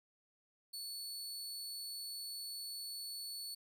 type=tone; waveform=sawtooth; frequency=4435 Hz; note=C#8; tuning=in tune; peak=-40 dBFS; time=0.73-3.55 s; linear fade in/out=10 ms; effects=none